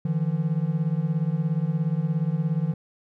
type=beating tone pair; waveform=triangle; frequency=151.4 / 168.4 Hz; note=D#3 / E3; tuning=-47 / +37 cents; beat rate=17 Hz; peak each=-23 dBFS; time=0.05-2.74 s; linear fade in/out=5 ms; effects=none